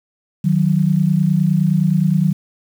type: tone pair together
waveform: sine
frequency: 155.31 / 185 Hz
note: D#3 / F#3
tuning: -3 / 0 cents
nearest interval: minor third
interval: 303 cents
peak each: -15 dBFS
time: 0.44-2.33 s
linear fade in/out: 10 ms
effects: 7-bit